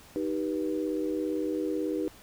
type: chord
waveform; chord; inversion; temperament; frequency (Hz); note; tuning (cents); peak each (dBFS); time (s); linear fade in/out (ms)
sine; Eb augmented; none; just; 311.1 / 388.9 / 486.1; Eb4 / G4 / B4; 0 / -14 / -28; -30 / -33 / -34; 0.16-2.08; 0
effects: pink hiss -53 dBFS RMS until 2.22 s